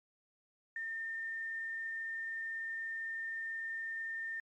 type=tone with quantisation; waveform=sine; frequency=1811 Hz; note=A6; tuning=49 cents sharp; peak=-37 dBFS; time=0.76-4.4 s; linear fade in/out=2 ms; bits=11; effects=MP3 32 kbps